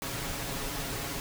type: noise with comb filter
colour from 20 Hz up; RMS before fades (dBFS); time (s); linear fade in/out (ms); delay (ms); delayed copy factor
pink; -35; 0.02-1.2; 0; 7.2; +0.6
effects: none